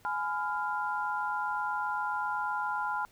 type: chord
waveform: sine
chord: F diminished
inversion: first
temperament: just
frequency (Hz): 838.1 / 1005.8 / 1396.9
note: Ab5 / Cb6 / F6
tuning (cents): +16 / +31 / 0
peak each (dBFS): -34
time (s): 0.05-3.05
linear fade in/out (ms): 0
effects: pink hiss -62 dBFS RMS until 3.11 s